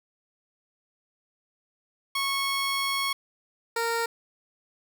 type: tone pair in turn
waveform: 15% pulse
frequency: 1100 / 462.5 Hz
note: C#6 / A#4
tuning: -14 / -14 cents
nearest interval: octave + minor third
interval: 1500 cents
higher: first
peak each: -19 dBFS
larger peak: neither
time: 2.15-3.13 / 3.76-4.06 s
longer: first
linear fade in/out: 5 ms
effects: none